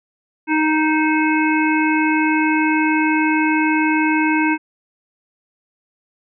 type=harmonic tone with a mistuned harmonic; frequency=311.1 Hz; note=D#4; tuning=in tune; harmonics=1 / 3 / 5 / 7 / 8; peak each=-16 / -21 / -23 / -24 / -25 dBFS; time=0.47-4.58 s; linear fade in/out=50 ms; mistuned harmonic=8; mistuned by=+63 cents; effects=none

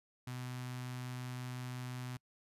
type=tone with notch filter; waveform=sawtooth; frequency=125.7 Hz; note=B2; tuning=31 cents sharp; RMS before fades=-43 dBFS; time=0.27-2.17 s; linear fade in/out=5 ms; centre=470 Hz; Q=0.84; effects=noise-tail reverb RT60 0.1 s tail -26 dB re dry + resampled to 32000 Hz

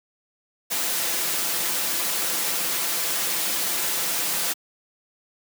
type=noise with comb filter; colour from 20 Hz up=white; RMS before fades=-25 dBFS; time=0.7-4.54 s; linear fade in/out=20 ms; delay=5.9 ms; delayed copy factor=+0.5; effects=high-pass 200 Hz 12 dB/octave

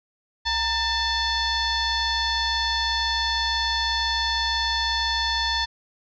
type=tone with frequency modulation; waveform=sine; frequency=2650 Hz; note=E7; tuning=9 cents sharp; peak=-21 dBFS; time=0.45-5.66 s; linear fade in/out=20 ms; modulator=863 Hz; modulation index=2.6; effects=none

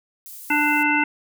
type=high-pass noise; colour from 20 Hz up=pink; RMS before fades=-39 dBFS; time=0.26-0.83 s; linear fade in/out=0 ms; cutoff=12000 Hz; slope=12 dB/octave
type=harmonic tone; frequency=296.3 Hz; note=D4; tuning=15 cents sharp; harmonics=1 / 3 / 5 / 7 / 9; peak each=-23 / -23 / -23 / -23 / -23 dBFS; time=0.5-1.04 s; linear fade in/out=5 ms
effects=none

